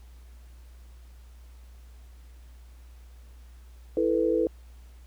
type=chord; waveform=sine; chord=E suspended fourth; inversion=none; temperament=equal; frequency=329.6 / 440 / 493.9 Hz; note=E4 / A4 / B4; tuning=0 / 0 / 0 cents; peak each=-26 dBFS; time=3.97-4.47 s; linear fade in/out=2 ms; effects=added 60 Hz sine -46 dBFS peak until 5.06 s + pink hiss -62 dBFS RMS until 5.06 s